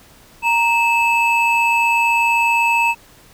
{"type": "tone pair together", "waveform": "triangle", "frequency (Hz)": [932.3, 2612], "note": ["A#5", "E7"], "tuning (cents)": [0, -17], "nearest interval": "octave + tritone", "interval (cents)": 1783, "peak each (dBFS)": -14, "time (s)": [0.42, 2.95], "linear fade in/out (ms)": 50, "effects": ["pink hiss -47 dBFS RMS until 3.33 s"]}